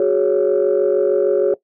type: chord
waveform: sine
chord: F# suspended second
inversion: none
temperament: equal with one note detuned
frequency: 370 / 416.5 / 554.4 Hz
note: F#4 / G#4 / C#5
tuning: 0 / +5 / 0 cents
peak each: -16 dBFS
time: 0-1.54 s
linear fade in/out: 2 ms
effects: noise-tail reverb RT60 0.1 s tail -18 dB re dry + tanh soft clip ceiling -7 dBFS